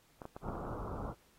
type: clicks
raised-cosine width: 1 ms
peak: -30 dBFS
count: 6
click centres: 0.218 / 0.254 / 0.365 / 0.487 / 0.554 / 0.652 s
type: low-pass noise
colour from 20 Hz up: pink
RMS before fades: -41 dBFS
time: 0.41-1.15 s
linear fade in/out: 50 ms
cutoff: 1400 Hz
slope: 96 dB/octave
effects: pink hiss -68 dBFS RMS until 1.38 s + AAC 48 kbps